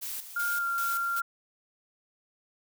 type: noise with tremolo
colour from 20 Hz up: blue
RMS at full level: -36 dBFS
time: 0.01-1.21 s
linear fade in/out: 20 ms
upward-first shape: square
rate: 2.6 Hz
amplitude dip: 65%
type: tone with pitch glide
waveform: sine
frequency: 1409 to 1384 Hz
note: F6 to F6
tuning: +15 to -16 cents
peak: -27 dBFS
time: 0.36-1.22 s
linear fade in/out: 5 ms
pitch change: -31 cents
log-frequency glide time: 0.58-0.64 s
effects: none